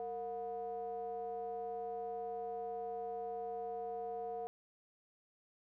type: ring-modulated tone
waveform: triangle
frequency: 130.81 Hz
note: C3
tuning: in tune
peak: -34 dBFS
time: 0-4.47 s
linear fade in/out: 0 ms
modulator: 591 Hz
effects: none